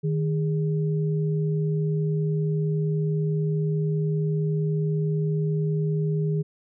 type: tone pair together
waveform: sine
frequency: 155.14 / 410 Hz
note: D#3 / G#4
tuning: -5 / -22 cents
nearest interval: octave + perfect fourth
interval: 1683 cents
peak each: -22 / -30 dBFS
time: 0.03-6.43 s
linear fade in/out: 20 ms
effects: none